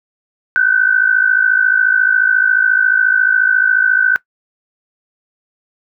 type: tone pair together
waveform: sine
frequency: 1485.8 / 1540 Hz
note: F#6 / G6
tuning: +7 / -31 cents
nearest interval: minor second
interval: 62 cents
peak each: -12 dBFS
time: 0.56-4.16 s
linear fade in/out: 0 ms
effects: noise-tail reverb RT60 0.1 s tail -20 dB re dry